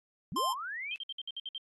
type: linear sweep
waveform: sine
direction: up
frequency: 130.81 to 2637 Hz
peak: -36 dBFS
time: 0.32-0.96 s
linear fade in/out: 0 ms
type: tone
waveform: square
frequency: 1046.5 Hz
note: C6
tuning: in tune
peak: -29 dBFS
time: 0.36-0.53 s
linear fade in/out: 5 ms
type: tone bursts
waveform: sine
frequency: 3155 Hz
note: G7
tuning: 10 cents sharp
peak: -36 dBFS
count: 8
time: 0.91-1.58 s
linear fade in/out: 2 ms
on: 33 ms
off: 58 ms
effects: AAC 32 kbps